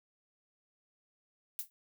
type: noise with exponential decay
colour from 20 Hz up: violet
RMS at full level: -33 dBFS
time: 1.59-1.7 s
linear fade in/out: 0 ms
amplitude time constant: 22 ms
effects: none